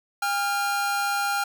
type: tone pair together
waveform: 45% pulse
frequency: 807.9 / 1393 Hz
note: G#5 / F6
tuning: -48 / -5 cents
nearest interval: major sixth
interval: 943 cents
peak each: -26 dBFS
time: 0.22-1.44 s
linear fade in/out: 5 ms
effects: none